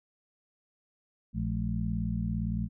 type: harmonic tone with a mistuned harmonic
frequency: 57.9 Hz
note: A#1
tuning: 11 cents flat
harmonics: 1 / 2 / 3 / 4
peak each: -34 / -34 / -34 / -34 dBFS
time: 1.33-2.69 s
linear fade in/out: 50 ms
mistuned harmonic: 4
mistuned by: -130 cents
effects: none